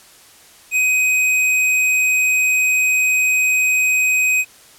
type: tone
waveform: square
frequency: 2514 Hz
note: D#7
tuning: 17 cents sharp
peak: -14 dBFS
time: 0.71-4.45 s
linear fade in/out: 50 ms
effects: white hiss -46 dBFS RMS until 4.78 s + low-pass 12000 Hz 12 dB/octave